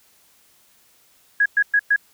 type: tone bursts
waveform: sine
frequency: 1661.2 Hz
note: G#6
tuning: in tune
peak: -13 dBFS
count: 4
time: 1.4-1.962 s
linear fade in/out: 5 ms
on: 58 ms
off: 110 ms
effects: white hiss -57 dBFS RMS until 2.13 s